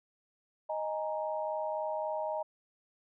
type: chord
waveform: sine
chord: D# suspended fourth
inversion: none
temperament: just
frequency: 622.3 / 829.7 / 933.4 Hz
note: D#5 / G#5 / A#5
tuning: 0 / -2 / +2 cents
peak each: -34 / -39 / -38 dBFS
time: 0.69-2.43 s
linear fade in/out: 10 ms
effects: none